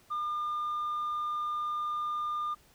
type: tone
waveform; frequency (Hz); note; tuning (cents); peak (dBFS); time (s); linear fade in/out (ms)
sine; 1206; D6; +46; -28; 0.1-2.55; 20
effects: tanh soft clip ceiling -29 dBFS + pink hiss -62 dBFS RMS until 2.74 s